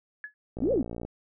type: tone with exponential decay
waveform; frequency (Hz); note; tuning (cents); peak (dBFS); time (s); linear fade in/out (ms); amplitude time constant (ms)
sine; 1700; G#6; +40; -31; 0.24-0.34; 1; 20
type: click train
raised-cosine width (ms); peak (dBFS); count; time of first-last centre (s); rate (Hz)
2; -23; 29; 0.57-1.05; 58.3
type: exponential two-way sweep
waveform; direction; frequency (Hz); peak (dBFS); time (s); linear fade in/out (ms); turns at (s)
sine; up then down; 210 to 579 to 210; -22; 0.61-0.83; 20; 0.72
effects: none